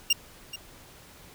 25% pulse tone with echo, 2794 Hz, F7, in tune, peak -15 dBFS, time 0.1-0.13 s, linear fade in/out 5 ms, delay 430 ms, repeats 1, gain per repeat -15 dB, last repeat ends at 0.56 s, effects pink hiss -51 dBFS RMS until 1.34 s

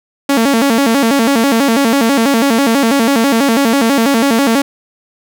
sawtooth tone with vibrato, 251.7 Hz, B3, 33 cents sharp, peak -5 dBFS, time 0.29-4.62 s, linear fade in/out 5 ms, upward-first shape square, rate 6.1 Hz, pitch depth 180 cents each way, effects none

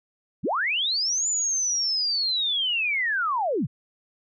sine linear two-way sweep, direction up then down, 89.5 to 7100 to 89.5 Hz, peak -22 dBFS, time 0.43-3.67 s, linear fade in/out 20 ms, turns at 1.28 s, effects none

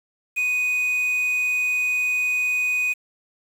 triangle tone with quantisation, 2489 Hz, D#7, in tune, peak -18 dBFS, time 0.36-2.94 s, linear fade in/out 20 ms, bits 7, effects none

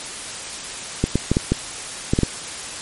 clicks, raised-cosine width 3 ms, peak -3 dBFS, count 8, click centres 1.04 / 1.156 / 1.316 / 1.369 / 1.52 / 2.135 / 2.189 / 2.233 s, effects white hiss -31 dBFS RMS until 2.81 s + MP3 48 kbps

